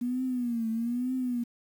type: tone with vibrato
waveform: sine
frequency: 240.3 Hz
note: B3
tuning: 47 cents flat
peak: -27 dBFS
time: 0.01-1.44 s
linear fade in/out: 10 ms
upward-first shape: triangle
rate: 1.1 Hz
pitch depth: 140 cents each way
effects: 9-bit